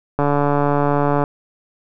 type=click train; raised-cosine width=1 ms; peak=-4 dBFS; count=152; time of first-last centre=0.19-1.239 s; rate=144 Hz; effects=none